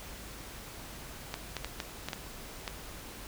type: clicks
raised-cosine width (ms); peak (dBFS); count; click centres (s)
0.2; -17; 7; 1.341 / 1.567 / 1.646 / 1.802 / 2.086 / 2.132 / 2.678
effects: added 50 Hz sine -52 dBFS peak until 3.27 s + pink hiss -46 dBFS RMS until 3.27 s